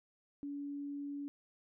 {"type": "tone", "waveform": "sine", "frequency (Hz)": 285, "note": "C#4", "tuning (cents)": 48, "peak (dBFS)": -39, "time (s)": [0.43, 1.28], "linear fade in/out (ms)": 0, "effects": []}